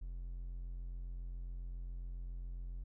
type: tone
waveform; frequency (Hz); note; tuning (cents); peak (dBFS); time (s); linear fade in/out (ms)
triangle; 43.65; F1; 0; -39; 0.01-2.84; 10
effects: none

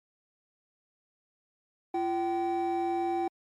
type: tone pair together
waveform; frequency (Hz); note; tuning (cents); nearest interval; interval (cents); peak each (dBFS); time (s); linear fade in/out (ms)
triangle; 342.9 / 769.8; F4 / G5; -32 / -32; octave + major second; 1400; -27; 1.94-3.28; 5
effects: tanh soft clip ceiling -20 dBFS + MP3 64 kbps

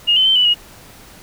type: tone with pitch steps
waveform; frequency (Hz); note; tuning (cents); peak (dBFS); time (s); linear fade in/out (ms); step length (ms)
sine; 2853 / 3056 / 3105 / 2973 / 2883; F7 / G7 / G7 / F#7 / F#7; +36 / -45 / -17 / +8 / -46; -10; 0.07-0.545; 20; 95
effects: pink hiss -42 dBFS RMS until 1.22 s

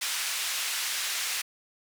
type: band-pass noise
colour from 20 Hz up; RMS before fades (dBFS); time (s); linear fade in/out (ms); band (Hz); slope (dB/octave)
pink; -31; 0.01-1.42; 10; 2000 to 12000; 12
effects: none

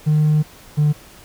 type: tone pair in turn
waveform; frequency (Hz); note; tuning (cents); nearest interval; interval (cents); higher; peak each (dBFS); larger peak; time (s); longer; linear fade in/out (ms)
triangle; 152.4 / 149.35; D#3 / D3; -36 / +29; unison; 35; first; -9; neither; 0.06-0.43 / 0.77-0.93; first; 20
effects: tanh soft clip ceiling -8 dBFS + pink hiss -44 dBFS RMS until 1.24 s

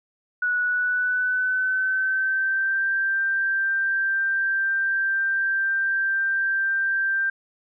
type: tone with pitch glide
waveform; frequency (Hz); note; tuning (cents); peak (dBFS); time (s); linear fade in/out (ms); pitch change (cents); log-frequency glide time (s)
sine; 1470 to 1575.5; F#6 to G6; -12 to +8; -20; 0.42-7.3; 5; +120; 0.63-2.86
effects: none

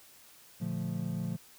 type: chord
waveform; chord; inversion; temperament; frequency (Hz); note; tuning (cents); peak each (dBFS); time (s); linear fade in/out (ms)
triangle; Bb major seventh; none; equal; 116.54 / 146.83 / 174.61 / 220; Bb2 / D3 / F3 / A3; 0 / 0 / 0 / 0; -37 / -37 / -33 / -38; 0.6-1.37; 20
effects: white hiss -57 dBFS RMS until 1.58 s

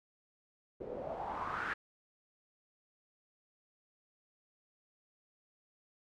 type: noise with low-pass filter sweep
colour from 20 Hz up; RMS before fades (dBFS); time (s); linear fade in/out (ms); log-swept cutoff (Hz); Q
white; -40; 0.8-1.74; 10; 420 to 1700; 4.4
effects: none

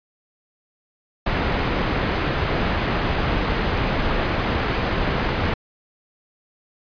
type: low-pass noise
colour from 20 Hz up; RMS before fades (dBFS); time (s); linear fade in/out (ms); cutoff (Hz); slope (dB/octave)
pink; -22; 1.26-5.54; 5; 2600; 12
effects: resampled to 11025 Hz

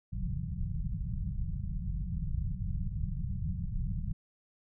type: low-pass noise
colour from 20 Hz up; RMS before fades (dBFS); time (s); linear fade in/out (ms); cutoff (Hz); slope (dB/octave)
pink; -34; 0.12-4.13; 10; 190; 96
effects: none

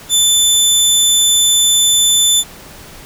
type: tone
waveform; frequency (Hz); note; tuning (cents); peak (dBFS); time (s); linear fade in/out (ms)
20% pulse; 3520; A7; 0; -3; 0.09-2.44; 50
effects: pink hiss -36 dBFS RMS until 3.05 s

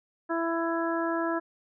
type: harmonic tone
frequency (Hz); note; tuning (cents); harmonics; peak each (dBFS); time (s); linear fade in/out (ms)
332.5; E4; +15; 1 / 2 / 3 / 4 / 5; -29 / -32 / -34 / -35 / -36; 0.29-1.4; 20
effects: none

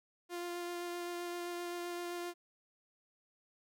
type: tone with vibrato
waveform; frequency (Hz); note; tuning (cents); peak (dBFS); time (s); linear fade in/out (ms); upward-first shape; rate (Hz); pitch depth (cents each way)
sawtooth; 349.2; F4; 0; -35; 0.29-2.34; 50; sine; 7.7; 10
effects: none

